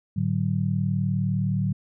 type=tone cluster; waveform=sine; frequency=107.5 / 147.4 / 187 Hz; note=A2 / D3 / F#3; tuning=-40 / +7 / +19 cents; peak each=-26 dBFS; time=0.16-1.73 s; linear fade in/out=10 ms; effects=none

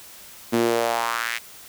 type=tone with high-pass filter sweep; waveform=sawtooth; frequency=116.54 Hz; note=A#2; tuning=in tune; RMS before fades=-23 dBFS; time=0.52-1.39 s; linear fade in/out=20 ms; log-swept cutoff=260 to 2200 Hz; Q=2.7; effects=white hiss -44 dBFS RMS until 1.68 s

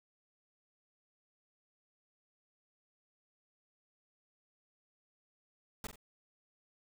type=noise with echo; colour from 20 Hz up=pink; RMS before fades=-41 dBFS; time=5.84-5.87 s; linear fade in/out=2 ms; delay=44 ms; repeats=2; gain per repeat=-8 dB; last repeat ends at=5.958 s; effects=none

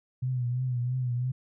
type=tone with vibrato; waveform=sine; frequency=125 Hz; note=B2; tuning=21 cents sharp; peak=-26 dBFS; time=0.22-1.32 s; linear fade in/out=10 ms; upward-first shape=triangle; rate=3 Hz; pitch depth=69 cents each way; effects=none

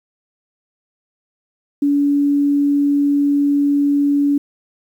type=tone; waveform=sine; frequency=285.6 Hz; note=D4; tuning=48 cents flat; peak=-12 dBFS; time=1.82-4.38 s; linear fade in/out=5 ms; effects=8-bit

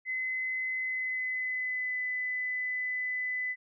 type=tone with pitch glide; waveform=sine; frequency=2037 to 2005 Hz; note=C7 to B6; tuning=-47 to +26 cents; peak=-30 dBFS; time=0.05-3.56 s; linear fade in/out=50 ms; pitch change=-27 cents; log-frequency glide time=0.78-2 s; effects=none

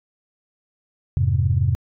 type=chord; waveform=sine; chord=F minor; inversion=none; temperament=equal with one note detuned; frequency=86.45 / 103.83 / 130.81 Hz; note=F2 / Ab2 / C3; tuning=-17 / 0 / 0 cents; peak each=-20 dBFS; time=1.17-1.75 s; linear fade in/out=0 ms; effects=tanh soft clip ceiling -6 dBFS

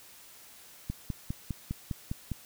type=click train; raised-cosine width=5 ms; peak=-20 dBFS; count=8; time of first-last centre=0.9-2.317 s; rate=4.94 Hz; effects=white hiss -53 dBFS RMS until 2.45 s

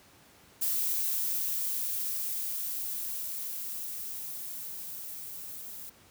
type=noise with level ramp; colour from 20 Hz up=violet; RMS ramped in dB=-29 to -43 dBFS; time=0.61-5.9 s; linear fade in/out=10 ms; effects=pink hiss -58 dBFS RMS until 6.1 s + high-pass 80 Hz 12 dB/octave

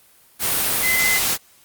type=tone in noise; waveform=sine; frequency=2043 Hz; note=C7; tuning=42 cents flat; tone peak=-18 dBFS; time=0.81-1.21 s; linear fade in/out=50 ms; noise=white; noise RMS=-20 dBFS; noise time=0.39-1.38 s; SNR=-1 dB; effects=white hiss -53 dBFS RMS until 1.64 s + Opus 32 kbps

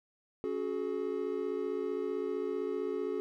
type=chord; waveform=triangle; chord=C# suspended fourth; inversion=none; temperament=equal with one note detuned; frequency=277.2 / 370 / 425.5 Hz; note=C#4 / F#4 / G#4; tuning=0 / 0 / +42 cents; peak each=-38 / -34 / -33 dBFS; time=0.44-3.2 s; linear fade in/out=0 ms; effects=none

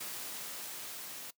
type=noise with level ramp; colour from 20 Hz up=white; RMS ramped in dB=-41 to -45 dBFS; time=0-1.31 s; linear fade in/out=10 ms; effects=noise-tail reverb RT60 0.1 s tail -20 dB re dry + high-pass 150 Hz 12 dB/octave

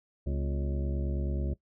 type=harmonic tone with a mistuned harmonic; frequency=69.3 Hz; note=C#2; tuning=in tune; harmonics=1 / 2 / 3 / 4 / 5 / 6 / 8 / 9; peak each=-30 / -36 / -40 / -44 / -41 / -48 / -46 / -50 dBFS; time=0.26-1.54 s; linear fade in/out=10 ms; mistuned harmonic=4; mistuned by=-130 cents; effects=noise-tail reverb RT60 0.1 s tail -18 dB re dry

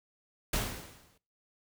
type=noise with exponential decay; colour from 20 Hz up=pink; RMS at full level=-29 dBFS; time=0.53-1.18 s; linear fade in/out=5 ms; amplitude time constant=140 ms; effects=noise-tail reverb RT60 0.4 s tail -22 dB re dry

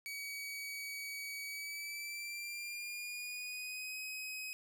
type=tone with pitch glide; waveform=sawtooth; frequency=2266 to 2529 Hz; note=C#7 to D#7; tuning=+37 to +28 cents; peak=-38 dBFS; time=0.06-4.53 s; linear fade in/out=0 ms; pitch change=+191 cents; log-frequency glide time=1.45-3.98 s; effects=none

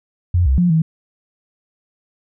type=tone with pitch steps; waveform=sine; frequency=88.1 / 66.2 / 176.4 / 160.6 Hz; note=F2 / C2 / F3 / E3; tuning=+16 / +21 / +18 / -45 cents; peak=-11 dBFS; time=0.34-0.82 s; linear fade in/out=5 ms; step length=120 ms; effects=none

